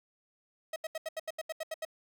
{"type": "tone bursts", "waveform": "45% pulse", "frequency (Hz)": 638, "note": "D#5", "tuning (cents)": 43, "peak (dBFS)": -34, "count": 11, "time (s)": [0.73, 1.851], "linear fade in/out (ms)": 5, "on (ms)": 31, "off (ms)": 78, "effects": []}